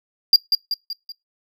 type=tone with echo; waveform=triangle; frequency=4793 Hz; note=D8; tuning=34 cents sharp; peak=-6 dBFS; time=0.33-0.36 s; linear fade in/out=2 ms; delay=190 ms; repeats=4; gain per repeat=-6 dB; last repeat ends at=1.12 s; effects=noise-tail reverb RT60 0.2 s tail -24 dB re dry